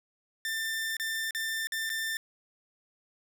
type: tone with dropouts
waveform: sawtooth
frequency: 1788 Hz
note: A6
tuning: 27 cents sharp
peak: -27 dBFS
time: 0.45-2.17 s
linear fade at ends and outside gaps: 1 ms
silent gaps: 0.968-0.998 / 1.308-1.348 / 1.671-1.721 / 1.894-1.9 s
effects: none